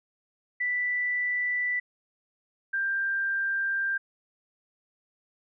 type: tone pair in turn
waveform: sine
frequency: 1975.5 / 1585.3 Hz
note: B6 / G6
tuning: 0 / +19 cents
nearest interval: major third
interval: 381 cents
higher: first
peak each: -25 dBFS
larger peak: neither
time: 0.6-1.8 / 2.73-3.98 s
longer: second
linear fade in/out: 10 ms
effects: none